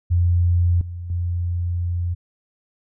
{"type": "tone with level steps", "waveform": "sine", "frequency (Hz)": 87.31, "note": "F2", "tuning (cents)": 0, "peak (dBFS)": [-14, -28, -20], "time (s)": [0.1, 2.15], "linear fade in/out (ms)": 20, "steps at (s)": [0.81, 1.1], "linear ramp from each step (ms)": 2, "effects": []}